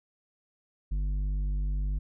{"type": "tone with tanh clipping", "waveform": "sine", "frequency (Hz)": 49.26, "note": "G1", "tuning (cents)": 9, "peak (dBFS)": -28, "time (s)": [0.91, 1.99], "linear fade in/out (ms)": 10, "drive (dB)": 8, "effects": []}